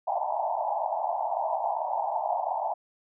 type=band-pass noise; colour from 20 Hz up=white; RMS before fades=-29 dBFS; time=0.07-2.74 s; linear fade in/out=10 ms; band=620 to 940 Hz; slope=96 dB/octave; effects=none